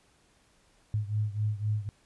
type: beating tone pair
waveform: sine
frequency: 104.8 / 108.7 Hz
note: G#2 / A2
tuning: +16 / -21 cents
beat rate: 3.9 Hz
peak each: -29 / -32 dBFS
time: 0.94-1.89 s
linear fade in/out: 0 ms
effects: pink hiss -65 dBFS RMS until 2.05 s + resampled to 24000 Hz